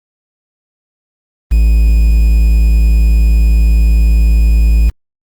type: tone with quantisation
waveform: triangle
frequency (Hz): 55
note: A1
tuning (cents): 0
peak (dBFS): -3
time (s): 1.51-4.9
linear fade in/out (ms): 10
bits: 5
effects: Opus 32 kbps